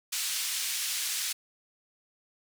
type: band-pass noise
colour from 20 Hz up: white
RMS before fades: -32 dBFS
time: 0.12-1.33 s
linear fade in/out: 10 ms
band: 2200 to 9400 Hz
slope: 12 dB/octave
effects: none